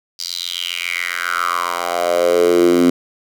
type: tone with high-pass filter sweep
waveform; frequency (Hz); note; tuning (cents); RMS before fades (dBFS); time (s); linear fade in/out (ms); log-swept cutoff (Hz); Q
10% pulse; 87.31; F2; 0; -17; 0.19-2.9; 5; 4900 to 260; 5.3
effects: none